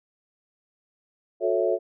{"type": "chord", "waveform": "sine", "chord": "F# minor seventh", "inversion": "none", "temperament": "equal with one note detuned", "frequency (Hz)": [363.6, 440, 554.4, 659.3], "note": ["F#4", "A4", "C#5", "E5"], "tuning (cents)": [-30, 0, 0, 0], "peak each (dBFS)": -26, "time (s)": [1.4, 1.79], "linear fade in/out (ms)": 50, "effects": []}